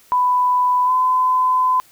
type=tone with pitch glide; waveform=sine; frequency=995 to 1015.9 Hz; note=B5 to B5; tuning=+13 to +49 cents; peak=-13 dBFS; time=0.12-1.8 s; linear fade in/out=0 ms; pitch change=+36 cents; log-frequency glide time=0.85-0.91 s; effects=white hiss -51 dBFS RMS until 1.91 s